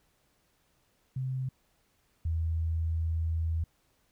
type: tone pair in turn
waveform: sine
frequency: 130.4 / 81.49 Hz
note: C3 / E2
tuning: -5 / -19 cents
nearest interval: minor sixth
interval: 814 cents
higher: first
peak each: -30 / -27 dBFS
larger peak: second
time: 1.16-1.49 / 2.25-3.64 s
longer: second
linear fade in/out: 5 ms
effects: pink hiss -71 dBFS RMS until 4.11 s